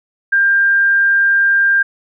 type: tone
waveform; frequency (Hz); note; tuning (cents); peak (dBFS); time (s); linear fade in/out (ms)
sine; 1595; G6; +30; -9; 0.32-1.83; 10
effects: none